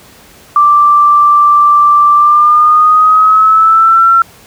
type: tone with pitch glide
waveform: sine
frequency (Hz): 1174.7 to 1349.4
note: D6 to E6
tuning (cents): 0 to +40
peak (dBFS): -3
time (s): 0.56-4.22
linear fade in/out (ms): 2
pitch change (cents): +240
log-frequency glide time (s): 2.15-4.04
effects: pink hiss -39 dBFS RMS until 4.46 s + high-pass 60 Hz 12 dB/octave